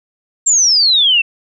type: exponential sweep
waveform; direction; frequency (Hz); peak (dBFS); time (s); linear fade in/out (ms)
sine; down; 7510 to 2637; -8; 0.46-1.22; 10
effects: none